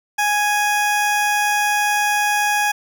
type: tone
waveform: 20% pulse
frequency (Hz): 830.6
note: G#5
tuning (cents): 0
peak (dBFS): -11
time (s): 0.18-2.72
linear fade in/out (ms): 10
effects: none